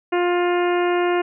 harmonic tone, 352.8 Hz, F4, 18 cents sharp, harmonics 1 / 2 / 3 / 4 / 5 / 6 / 7 / 8, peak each -18 / -24 / -28 / -30 / -32 / -34 / -35 / -36 dBFS, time 0.12-1.22 s, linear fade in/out 10 ms, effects none

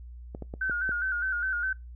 clicks, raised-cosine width 2 ms, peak -24 dBFS, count 5, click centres 0.349 / 0.423 / 0.539 / 0.697 / 0.892 s
sine tone with vibrato, 1480 Hz, F#6, in tune, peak -26 dBFS, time 0.61-1.73 s, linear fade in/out 5 ms, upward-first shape square, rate 4.9 Hz, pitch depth 61 cents each way
effects noise-tail reverb RT60 0.2 s tail -22 dB re dry + added 60 Hz sine -41 dBFS peak until 1.95 s

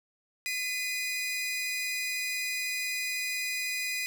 sawtooth tone pair together, 2022 / 2464 Hz, B6 / D#7, +40 / -17 cents, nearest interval minor third, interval 343 cents, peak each -31 / -29 dBFS, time 0.46-4.06 s, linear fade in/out 0 ms, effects none

